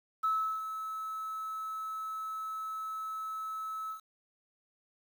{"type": "tone with ADSR envelope", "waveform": "sine", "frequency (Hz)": 1300, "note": "E6", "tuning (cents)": -24, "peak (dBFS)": -25, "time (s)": [0.23, 4.01], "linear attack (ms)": 14, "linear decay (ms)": 360, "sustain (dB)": -10, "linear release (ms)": 110, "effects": ["tanh soft clip ceiling -22 dBFS", "9-bit"]}